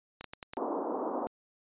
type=clicks; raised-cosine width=0.2 ms; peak=-23 dBFS; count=5; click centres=0.21 / 0.243 / 0.335 / 0.428 / 0.535 s
type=band-pass noise; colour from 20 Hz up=pink; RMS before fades=-34 dBFS; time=0.57-1.27 s; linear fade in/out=0 ms; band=250 to 1100 Hz; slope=48 dB/octave
effects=resampled to 8000 Hz